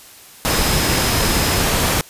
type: tone in noise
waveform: sine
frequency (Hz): 5100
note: D#8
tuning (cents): +42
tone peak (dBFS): -27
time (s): 0.5-1.62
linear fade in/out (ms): 0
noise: pink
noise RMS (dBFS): -17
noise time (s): 0.45-2.01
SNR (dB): -13
effects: white hiss -42 dBFS RMS until 2.09 s + resampled to 32000 Hz